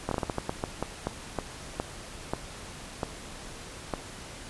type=slowing click train; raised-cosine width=1 ms; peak=-14 dBFS; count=16; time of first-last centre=0.09-3.938 s; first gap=23 ms; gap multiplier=1.3; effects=pink hiss -43 dBFS RMS until 4.49 s + resampled to 24000 Hz